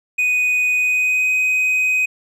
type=tone with pitch glide; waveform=triangle; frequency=2489 to 2511 Hz; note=D#7 to D#7; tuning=0 to +15 cents; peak=-13 dBFS; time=0.18-2.06 s; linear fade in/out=10 ms; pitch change=+15 cents; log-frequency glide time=0.74-1.31 s; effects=none